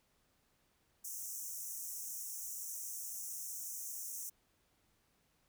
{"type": "high-pass noise", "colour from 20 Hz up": "pink", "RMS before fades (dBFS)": -44, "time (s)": [1.04, 4.3], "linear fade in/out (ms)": 10, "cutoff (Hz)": 5700, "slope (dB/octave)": 96, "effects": ["pink hiss -75 dBFS RMS until 5.48 s"]}